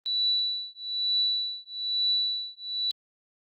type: tone with tremolo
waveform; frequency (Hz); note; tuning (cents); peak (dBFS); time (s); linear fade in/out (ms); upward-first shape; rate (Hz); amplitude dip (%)
sine; 3951; B7; 0; -21; 0.06-2.91; 0; triangle; 1.1; 100
effects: Opus 32 kbps